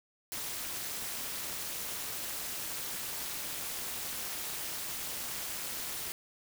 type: noise with amplitude modulation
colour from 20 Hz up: white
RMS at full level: -35 dBFS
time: 0.32-6.12 s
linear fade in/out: 0 ms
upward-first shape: sine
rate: 293 Hz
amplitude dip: 75%
effects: none